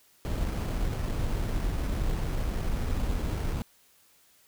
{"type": "noise with sample-and-hold", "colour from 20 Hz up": "brown", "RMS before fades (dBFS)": -29, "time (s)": [0.25, 3.62], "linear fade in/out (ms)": 0, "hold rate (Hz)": 3675, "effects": ["white hiss -62 dBFS RMS until 4.47 s"]}